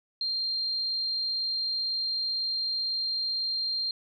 sine tone, 4186 Hz, C8, in tune, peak -27 dBFS, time 0.21-3.91 s, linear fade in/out 2 ms, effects none

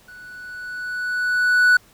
triangle tone with level ramp, 1480 Hz, F#6, in tune, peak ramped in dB -38 to -8 dBFS, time 0.08-1.77 s, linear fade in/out 5 ms, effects pink hiss -53 dBFS RMS until 1.93 s

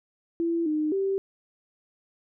sine tone with pitch steps, 335.6 / 306.1 / 389.2 Hz, E4 / D#4 / G4, +31 / -28 / -12 cents, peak -23 dBFS, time 0.4-1.18 s, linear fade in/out 0 ms, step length 260 ms, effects none

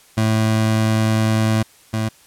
25% pulse tone pair in turn, 110 / 110 Hz, A2 / A2, 0 / 0 cents, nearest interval unison, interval 0 cents, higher neither, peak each -11 / -15 dBFS, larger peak first, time 0.17-1.63 / 1.93-2.09 s, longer first, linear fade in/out 10 ms, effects white hiss -50 dBFS RMS until 2.26 s + low-pass 12000 Hz 12 dB/octave

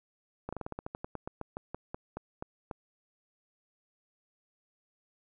slowing click train, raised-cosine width 1 ms, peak -23 dBFS, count 19, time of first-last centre 0.49-2.712 s, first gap 36 ms, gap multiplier 1.13, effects none

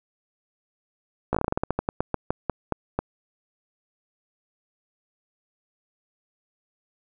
slowing click train, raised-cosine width 1 ms, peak -9 dBFS, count 19, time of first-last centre 1.33-2.99 s, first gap 16 ms, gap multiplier 1.18, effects none

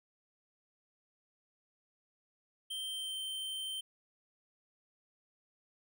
square tone with pitch glide, 3136 to 3114 Hz, G7 to G7, 0 to -12 cents, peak -38 dBFS, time 2.7-3.81 s, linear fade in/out 10 ms, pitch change -12 cents, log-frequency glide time 2.89-3.17 s, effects none

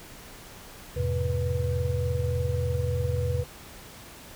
sine tone cluster, 84.6 / 104.7 / 128.1 / 490.1 Hz, E2 / G#2 / C3 / B4, +45 / +15 / -36 / -13 cents, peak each -28 / -31 / -30 / -31 dBFS, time 0.96-3.44 s, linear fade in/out 10 ms, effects pink hiss -46 dBFS RMS until 4.35 s

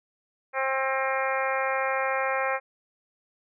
harmonic tone, 266.3 Hz, C4, 31 cents sharp, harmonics 2 / 3 / 4 / 5 / 6 / 7 / 8 / 9, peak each -29 / -31 / -32 / -33 / -34 / -34 / -35 / -36 dBFS, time 0.53-2.6 s, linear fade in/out 50 ms, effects none

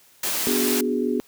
white high-pass noise, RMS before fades -25 dBFS, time 0.23-0.81 s, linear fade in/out 5 ms, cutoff 180 Hz, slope 12 dB/octave
sine chord, G# half-diminished seventh, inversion first, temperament equal, 246.9 / 293.7 / 370 / 415.3 Hz, B3 / D4 / F#4 / G#4, 0 / 0 / 0 / 0 cents, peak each -24 / -29 / -27 / -26 dBFS, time 0.47-1.2 s, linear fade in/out 0 ms
effects white hiss -55 dBFS RMS until 1.27 s + high-pass 60 Hz 12 dB/octave

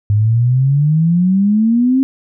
sine exponential sweep, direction up, 101.8 to 270 Hz, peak -9 dBFS, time 0.1-2.03 s, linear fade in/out 0 ms, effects none

